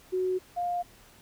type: tone pair in turn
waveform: sine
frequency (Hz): 370 / 705.4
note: F#4 / F5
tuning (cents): 0 / +17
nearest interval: major seventh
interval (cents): 1117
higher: second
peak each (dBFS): -25 / -27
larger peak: first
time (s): 0.12-0.39 / 0.56-0.83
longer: neither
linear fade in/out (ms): 20
effects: pink hiss -56 dBFS RMS until 1.21 s